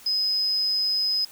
sine tone, 5050 Hz, D#8, 25 cents sharp, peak -21 dBFS, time 0.06-1.25 s, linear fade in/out 5 ms, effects white hiss -48 dBFS RMS until 1.31 s

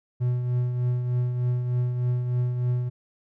triangle tone with tremolo, 123.47 Hz, B2, in tune, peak -18 dBFS, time 0.2-2.9 s, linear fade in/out 20 ms, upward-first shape triangle, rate 3.3 Hz, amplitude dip 50%, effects none

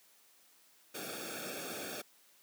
pink noise with comb filter, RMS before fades -42 dBFS, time 0.94-2.02 s, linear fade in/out 10 ms, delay 1 ms, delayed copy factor -1, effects white hiss -65 dBFS RMS until 2.42 s + high-pass 200 Hz 12 dB/octave

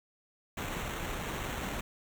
pink noise with sample-and-hold, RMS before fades -37 dBFS, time 0.57-1.81 s, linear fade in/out 5 ms, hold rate 4900 Hz, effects none

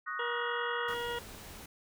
sine chord, D# minor seventh, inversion third, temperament equal, 1108.7 / 1244.5 / 1480 / 1864.7 Hz, C#6 / D#6 / F#6 / A#6, 0 / 0 / 0 / 0 cents, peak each -44 / -39 / -39 / -41 dBFS, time 0.06-0.95 s, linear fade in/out 20 ms
harmonic tone, 476.4 Hz, A#4, 38 cents sharp, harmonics 1 / 2 / 3 / 4 / 6 / 7, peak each -37 / -40 / -42 / -43 / -45 / -45 dBFS, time 0.19-1.19 s, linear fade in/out 5 ms
pink noise, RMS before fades -48 dBFS, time 0.88-1.66 s, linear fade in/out 5 ms
effects none

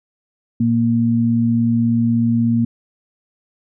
sine tone pair together, 116.54 / 233.1 Hz, A#2 / A#3, 0 / 0 cents, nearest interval octave, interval 1200 cents, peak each -19 / -14 dBFS, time 0.6-2.65 s, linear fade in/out 5 ms, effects none

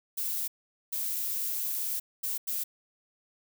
violet noise bursts at uneven times, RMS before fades -32 dBFS, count 4, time 0.17-0.48 / 0.92-2 / 2.23-2.38 / 2.47-2.64 s, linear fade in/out 10 ms, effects none

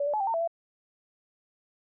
sine tone with pitch steps, 571 / 585 / 854 / 784 / 909 / 664 / 673 Hz, D5 / D5 / G#5 / G5 / A#5 / E5 / E5, -49 / -7 / +48 / 0 / -44 / +12 / +36 cents, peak -25 dBFS, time 0-0.476 s, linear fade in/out 5 ms, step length 68 ms, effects none

